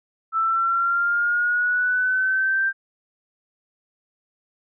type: linear sweep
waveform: sine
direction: up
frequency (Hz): 1318.5 to 1578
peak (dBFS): -18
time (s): 0.32-2.73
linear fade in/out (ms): 50
effects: none